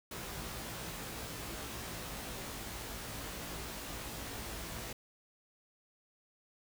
pink noise with comb filter, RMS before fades -43 dBFS, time 0.11-4.93 s, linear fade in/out 5 ms, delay 18 ms, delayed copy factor +1, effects none

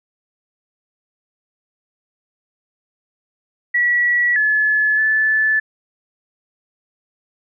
sine tone with pitch steps, 1936 / 1717 / 1742 Hz, B6 / A6 / A6, -35 / -43 / -18 cents, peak -13 dBFS, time 3.74-5.6 s, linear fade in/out 10 ms, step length 620 ms, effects none

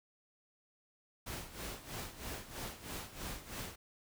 pink noise with tremolo, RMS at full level -42 dBFS, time 1.26-3.76 s, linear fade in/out 10 ms, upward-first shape sine, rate 3.1 Hz, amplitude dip 75%, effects none

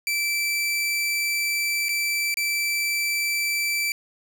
sawtooth tone with dropouts, 2329 Hz, D7, 15 cents flat, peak -19 dBFS, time 0.07-3.92 s, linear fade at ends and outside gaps 1 ms, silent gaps 1.885-1.891 / 2.342-2.371 s, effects none

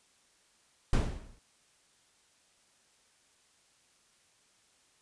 brown noise with exponential decay, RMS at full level -22 dBFS, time 0.93-1.39 s, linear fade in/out 2 ms, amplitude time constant 100 ms, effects white hiss -67 dBFS RMS until 5.01 s + resampled to 22050 Hz

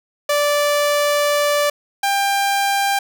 sawtooth tone pair in turn, 584 / 795.3 Hz, D5 / G5, -10 / +25 cents, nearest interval perfect fourth, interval 535 cents, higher second, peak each -11 / -12 dBFS, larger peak first, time 0.29-1.7 / 2.03-2.99 s, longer first, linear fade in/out 5 ms, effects none

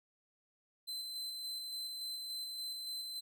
40% pulse tone with tremolo, 4062 Hz, B7, 48 cents sharp, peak -38 dBFS, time 0.87-3.21 s, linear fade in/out 20 ms, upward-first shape square, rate 3.5 Hz, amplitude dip 25%, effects none

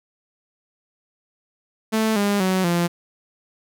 sawtooth tone with pitch steps, 220 / 202.9 / 187.15 / 172.61 Hz, A3 / G#3 / F#3 / F3, 0 / -40 / +20 / -20 cents, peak -14 dBFS, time 1.92-2.88 s, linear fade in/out 20 ms, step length 240 ms, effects none

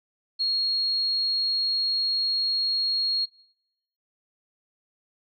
sine tone, 4288 Hz, C8, 42 cents sharp, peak -22 dBFS, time 0.39-3.26 s, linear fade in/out 20 ms, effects noise-tail reverb RT60 0.8 s tail -23 dB re dry

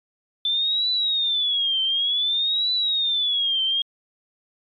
sine tone with vibrato, 3520 Hz, A7, in tune, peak -19 dBFS, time 0.45-3.82 s, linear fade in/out 2 ms, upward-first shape triangle, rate 0.55 Hz, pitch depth 220 cents each way, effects MP3 64 kbps

